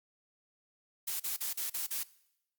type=noise bursts; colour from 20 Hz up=blue; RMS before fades=-35 dBFS; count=6; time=1.07-2.035 s; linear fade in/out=10 ms; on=130 ms; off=37 ms; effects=noise-tail reverb RT60 0.8 s tail -20 dB re dry + Opus 48 kbps